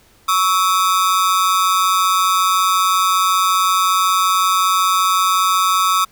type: ring-modulated tone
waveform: 45% pulse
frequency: 1212 Hz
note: D#6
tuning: 46 cents flat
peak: -10 dBFS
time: 0.28-6.05 s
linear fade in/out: 10 ms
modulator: 92.7 Hz
effects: pink hiss -52 dBFS RMS until 6.11 s